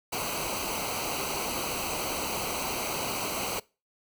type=noise with comb filter; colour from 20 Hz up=pink; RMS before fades=-32 dBFS; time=0.12-3.6 s; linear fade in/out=10 ms; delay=0.57 ms; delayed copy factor=-0.8; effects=noise-tail reverb RT60 0.3 s tail -23 dB re dry